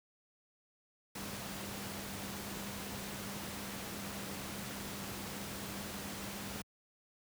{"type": "tone in noise", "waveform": "sine", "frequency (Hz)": 199.1, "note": "G3", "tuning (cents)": 27, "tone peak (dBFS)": -47, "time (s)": [1.15, 6.62], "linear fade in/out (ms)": 5, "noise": "pink", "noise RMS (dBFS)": -43, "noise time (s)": [1.15, 6.62], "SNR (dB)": -7, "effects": ["high-pass 80 Hz 12 dB/octave"]}